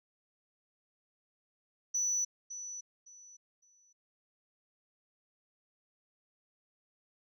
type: tone with echo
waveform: sine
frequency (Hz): 5950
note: F#8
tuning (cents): +9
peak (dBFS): -28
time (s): 1.94-2.25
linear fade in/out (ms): 10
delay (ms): 560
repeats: 3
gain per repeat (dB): -12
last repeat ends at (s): 3.93
effects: tanh soft clip ceiling -24 dBFS